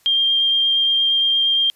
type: tone with vibrato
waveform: sine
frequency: 3195 Hz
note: G7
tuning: 32 cents sharp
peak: -14 dBFS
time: 0.06-1.7 s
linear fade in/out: 0 ms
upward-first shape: sine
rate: 8.6 Hz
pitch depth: 9 cents each way
effects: white hiss -57 dBFS RMS until 1.75 s + resampled to 32000 Hz